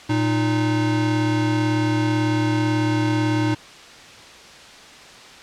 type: tone pair together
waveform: square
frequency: 115.3 / 307.8 Hz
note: A#2 / D#4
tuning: -19 / -19 cents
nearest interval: octave + perfect fourth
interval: 1700 cents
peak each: -22 / -21 dBFS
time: 0.09-3.55 s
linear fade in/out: 10 ms
effects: white hiss -42 dBFS RMS until 5.42 s + low-pass 5000 Hz 12 dB/octave